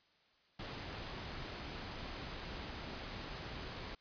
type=noise; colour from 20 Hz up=pink; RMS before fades=-45 dBFS; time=0.59-3.95 s; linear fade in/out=5 ms; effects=white hiss -71 dBFS RMS until 4 s + resampled to 11025 Hz